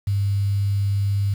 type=tone with quantisation; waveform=sine; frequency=99.9 Hz; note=G2; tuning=33 cents sharp; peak=-18 dBFS; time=0.07-1.34 s; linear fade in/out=5 ms; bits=7; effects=none